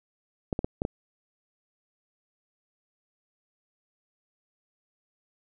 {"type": "clicks", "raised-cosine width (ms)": 2, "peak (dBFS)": -14, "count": 5, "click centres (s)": [0.528, 0.591, 0.645, 0.819, 0.851], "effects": []}